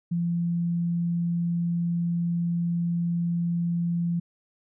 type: tone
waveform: sine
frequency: 171.2 Hz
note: F3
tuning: 34 cents flat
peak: -23 dBFS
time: 0.11-4.2 s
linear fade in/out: 10 ms
effects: none